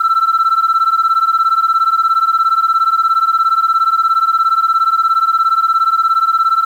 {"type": "beating tone pair", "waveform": "sine", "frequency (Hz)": [1326, 1343], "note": ["E6", "E6"], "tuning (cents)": [10, 32], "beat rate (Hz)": 17, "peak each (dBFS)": -11, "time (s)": [0, 6.65], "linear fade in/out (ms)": 10, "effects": ["tanh soft clip ceiling -6 dBFS", "7-bit"]}